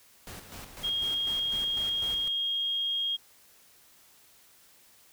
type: noise with tremolo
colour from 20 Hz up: pink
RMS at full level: -43 dBFS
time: 0.27-2.28 s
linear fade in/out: 0 ms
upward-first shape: square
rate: 4 Hz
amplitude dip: 55%
type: tone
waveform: sine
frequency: 3252 Hz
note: G#7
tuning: 37 cents flat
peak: -27 dBFS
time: 0.83-3.17 s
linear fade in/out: 20 ms
effects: white hiss -59 dBFS RMS until 5.12 s